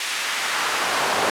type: noise with high-pass filter sweep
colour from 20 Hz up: brown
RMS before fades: -23 dBFS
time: 0-1.3 s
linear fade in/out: 2 ms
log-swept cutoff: 2400 to 630 Hz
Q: 0.91
effects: low-pass 11000 Hz 12 dB/octave